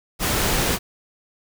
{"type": "noise", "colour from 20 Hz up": "pink", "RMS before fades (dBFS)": -21, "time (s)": [0.19, 0.79], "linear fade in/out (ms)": 50, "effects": []}